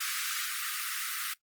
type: high-pass noise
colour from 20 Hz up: pink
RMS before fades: -34 dBFS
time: 0-1.34 s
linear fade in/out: 10 ms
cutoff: 1200 Hz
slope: 96 dB/octave
effects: noise-tail reverb RT60 0.1 s tail -17 dB re dry + Opus 24 kbps